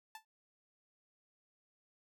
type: tone with exponential decay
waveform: sawtooth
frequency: 880 Hz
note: A5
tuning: in tune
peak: -40 dBFS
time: 0.15-0.25 s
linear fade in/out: 2 ms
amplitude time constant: 20 ms
effects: none